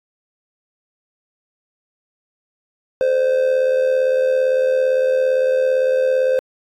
triangle tone with amplitude modulation, 518 Hz, C5, 17 cents flat, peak -9 dBFS, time 3.01-6.39 s, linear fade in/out 0 ms, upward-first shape sine, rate 77.7 Hz, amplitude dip 60%, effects AAC 64 kbps

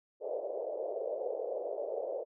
white band-pass noise, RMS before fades -37 dBFS, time 0.2-2.25 s, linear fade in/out 50 ms, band 440 to 610 Hz, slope 48 dB/octave, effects none

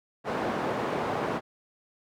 white band-pass noise, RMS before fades -30 dBFS, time 0.24-1.41 s, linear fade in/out 50 ms, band 140 to 850 Hz, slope 12 dB/octave, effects none

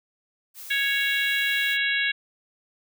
blue noise, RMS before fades -40 dBFS, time 0.54-1.78 s, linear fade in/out 50 ms
harmonic tone, 554 Hz, C#5, 1 cent flat, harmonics 3 / 4 / 5 / 6 / 7, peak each -25 / -27 / -29 / -31 / -32 dBFS, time 0.7-2.12 s, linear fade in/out 10 ms
effects none

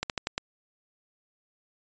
slowing click train, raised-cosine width 0.2 ms, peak -11 dBFS, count 5, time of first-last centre 0.03-0.38 s, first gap 68 ms, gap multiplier 1.17, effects resampled to 16000 Hz

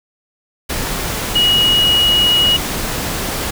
sine tone in noise, 2900 Hz, F#7, 35 cents flat, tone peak -10 dBFS, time 1.35-2.57 s, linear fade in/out 10 ms, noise pink, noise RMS -21 dBFS, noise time 0.69-3.51 s, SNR +8 dB, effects none

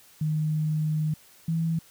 sine tone pair in turn, 154.4 / 163.78 Hz, D#3 / E3, -13 / -11 cents, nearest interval minor second, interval 102 cents, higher second, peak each -23 dBFS, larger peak neither, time 0.21-1.14 / 1.48-1.79 s, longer first, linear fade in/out 5 ms, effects white hiss -55 dBFS RMS until 1.9 s

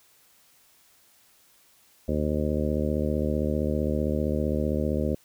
harmonic tone, 75.4 Hz, D2, 46 cents sharp, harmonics 1 / 2 / 3 / 4 / 5 / 6 / 7 / 8, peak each -29 / -32 / -29 / -33 / -33 / -36 / -32 / -36 dBFS, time 2.08-5.15 s, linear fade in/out 5 ms, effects white hiss -60 dBFS RMS until 5.24 s

